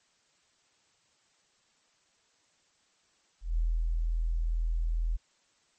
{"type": "tone with ADSR envelope", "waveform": "sine", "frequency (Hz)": 41.13, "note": "E1", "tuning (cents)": -3, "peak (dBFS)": -24, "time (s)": [3.41, 5.17], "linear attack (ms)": 160, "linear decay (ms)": 270, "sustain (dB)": -2, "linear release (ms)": 15, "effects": ["white hiss -69 dBFS RMS until 5.78 s", "MP3 32 kbps"]}